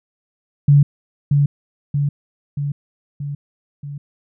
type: tone with echo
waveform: sine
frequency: 143.2 Hz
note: D3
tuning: 43 cents flat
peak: -7 dBFS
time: 0.68-0.83 s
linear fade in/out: 5 ms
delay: 630 ms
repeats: 5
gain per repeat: -4 dB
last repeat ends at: 3.98 s
effects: none